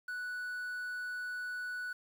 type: tone with quantisation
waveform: triangle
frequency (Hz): 1480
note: F#6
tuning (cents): 0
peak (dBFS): -35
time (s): 0.08-1.93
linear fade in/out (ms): 5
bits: 10
effects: none